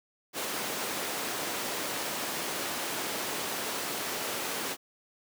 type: high-pass noise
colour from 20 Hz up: pink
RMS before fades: -34 dBFS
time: 0.33-4.77 s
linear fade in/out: 50 ms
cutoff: 310 Hz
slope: 12 dB/octave
effects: none